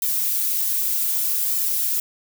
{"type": "noise with flanger", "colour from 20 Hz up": "violet", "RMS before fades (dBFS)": -22, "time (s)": [0.02, 2], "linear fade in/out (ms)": 2, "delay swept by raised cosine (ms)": [1.6, 7.1], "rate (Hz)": 0.65, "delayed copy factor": 0.8, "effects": []}